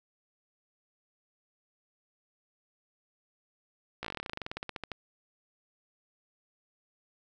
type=slowing click train; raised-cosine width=0.3 ms; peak=-20 dBFS; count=23; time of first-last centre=4.03-4.917 s; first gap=16 ms; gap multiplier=1.08; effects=none